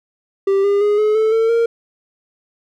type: tone with pitch steps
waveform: triangle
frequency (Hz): 392.1 / 403.1 / 414.5 / 426.1 / 438.1 / 450.4 / 463.1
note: G4 / G4 / G#4 / G#4 / A4 / A4 / A#4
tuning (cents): 0 / +48 / -3 / +44 / -7 / +40 / -11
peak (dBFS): -10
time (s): 0.47-1.66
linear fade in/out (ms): 5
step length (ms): 170
effects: none